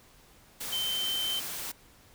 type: tone in noise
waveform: sine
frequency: 3097 Hz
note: G7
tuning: 22 cents flat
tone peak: -29 dBFS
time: 0.72-1.4 s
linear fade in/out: 10 ms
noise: white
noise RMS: -37 dBFS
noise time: 0.6-1.72 s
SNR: +5 dB
effects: pink hiss -58 dBFS RMS until 2.14 s